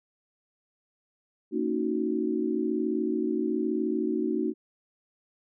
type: chord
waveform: sine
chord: D# minor seventh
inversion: second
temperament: equal with one note detuned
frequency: 230 / 277.2 / 311.1 / 370 Hz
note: A#3 / C#4 / D#4 / F#4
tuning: -23 / 0 / 0 / 0 cents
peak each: -31 / -34 / -29 / -30 dBFS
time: 1.51-4.54 s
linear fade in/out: 50 ms
effects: none